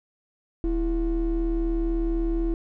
triangle ring-modulated tone, 185 Hz, F#3, in tune, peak -16 dBFS, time 0.64-2.54 s, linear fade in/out 0 ms, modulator 147 Hz, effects tanh soft clip ceiling -15 dBFS

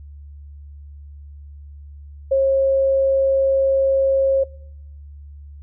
sine tone, 540 Hz, C#5, 45 cents flat, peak -13 dBFS, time 2.31-4.44 s, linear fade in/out 10 ms, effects noise-tail reverb RT60 0.8 s tail -25 dB re dry + added 72 Hz sine -36 dBFS peak until 5.62 s

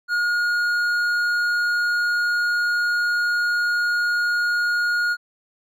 sine tone with hard clipping, 1434 Hz, F6, 45 cents sharp, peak -20 dBFS, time 0.08-5.17 s, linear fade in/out 50 ms, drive 6 dB, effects none

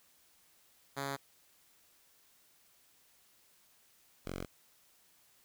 5% pulse tone pair in turn, 138.59 / 45.66 Hz, C#3 / F#1, 0 / -22 cents, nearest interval octave + perfect fifth, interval 1922 cents, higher first, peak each -25 / -28 dBFS, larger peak first, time 0.96-1.17 / 4.25-4.46 s, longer neither, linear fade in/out 20 ms, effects white hiss -67 dBFS RMS until 5.44 s

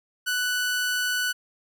sawtooth tone, 1486 Hz, F#6, 7 cents sharp, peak -20 dBFS, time 0.26-1.33 s, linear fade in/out 20 ms, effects none

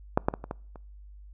clicks, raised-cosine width 1 ms, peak -7 / -8 / -18 / -23 / -18 / -30 dBFS, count 6, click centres 0.175 / 0.285 / 0.339 / 0.441 / 0.511 / 0.758 s, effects noise-tail reverb RT60 0.5 s tail -25 dB re dry + added 50 Hz sine -45 dBFS peak until 1.33 s

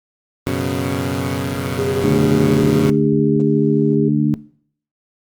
15% pulse chord, F# suspended fourth, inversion none, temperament equal, 92.5 / 123.47 / 138.59 Hz, F#2 / B2 / C#3, 0 / 0 / 0 cents, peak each -17 dBFS, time 0.47-2.9 s, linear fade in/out 0 ms
sine tone, 404.4 Hz, G#4, 46 cents flat, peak -18 dBFS, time 1.78-4.09 s, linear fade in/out 10 ms
harmonic tone, 74 Hz, D2, 14 cents sharp, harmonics 2 / 3 / 4, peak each -18 / -18 / -18 dBFS, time 2.04-4.34 s, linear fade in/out 0 ms
effects noise-tail reverb RT60 0.6 s tail -21 dB re dry + Opus 32 kbps

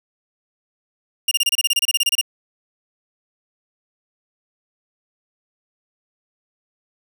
sawtooth tone bursts, 2815 Hz, F7, 13 cents sharp, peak -11 dBFS, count 16, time 1.28-2.213 s, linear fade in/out 5 ms, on 33 ms, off 27 ms, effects none

